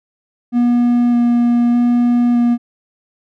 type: tone with vibrato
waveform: triangle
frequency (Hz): 240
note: B3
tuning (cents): -49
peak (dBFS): -8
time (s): 0.52-2.58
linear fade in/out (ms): 50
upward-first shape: square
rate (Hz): 0.82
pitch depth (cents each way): 8
effects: none